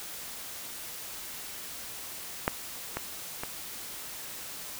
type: clicks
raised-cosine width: 0.5 ms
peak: -9 / -16 / -18 dBFS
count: 3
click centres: 2.479 / 2.97 / 3.435 s
effects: white hiss -41 dBFS RMS until 4.79 s